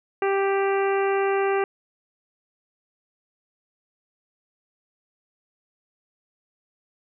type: harmonic tone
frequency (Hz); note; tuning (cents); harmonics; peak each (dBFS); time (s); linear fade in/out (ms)
392.7; G4; +3; 1 / 2 / 3 / 4 / 5 / 6 / 7; -21 / -27 / -31 / -33 / -35 / -37 / -38; 0.22-1.64; 2
effects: none